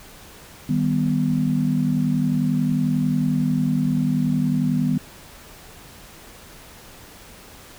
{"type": "chord", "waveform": "sine", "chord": "Eb augmented", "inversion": "none", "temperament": "equal", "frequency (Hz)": [155.56, 196, 246.9], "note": ["Eb3", "G3", "B3"], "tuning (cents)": [0, 0, 0], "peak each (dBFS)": [-22, -24, -21], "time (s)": [0.69, 4.98], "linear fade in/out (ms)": 5, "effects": ["pink hiss -44 dBFS RMS until 7.78 s"]}